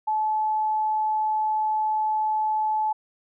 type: tone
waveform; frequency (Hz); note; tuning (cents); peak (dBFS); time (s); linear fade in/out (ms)
sine; 863; A5; -34; -21; 0.07-2.93; 10
effects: none